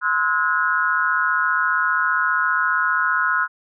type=tone cluster; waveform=sine; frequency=1040 / 1293 / 1448 / 1642 Hz; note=C6 / E6 / F#6 / G#6; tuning=-11 / -34 / -38 / -20 cents; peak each=-24 / -23 / -19 / -28 dBFS; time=0.01-3.48 s; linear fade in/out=50 ms; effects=none